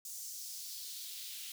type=noise with high-pass filter sweep; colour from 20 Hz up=white; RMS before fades=-45 dBFS; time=0.05-1.52 s; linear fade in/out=2 ms; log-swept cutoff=6600 to 3000 Hz; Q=2; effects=none